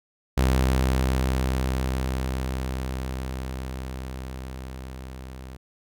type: tone with level ramp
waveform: sawtooth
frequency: 64.8 Hz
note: C2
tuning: 16 cents flat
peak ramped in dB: -14 to -34 dBFS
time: 0.37-5.57 s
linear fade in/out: 10 ms
effects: none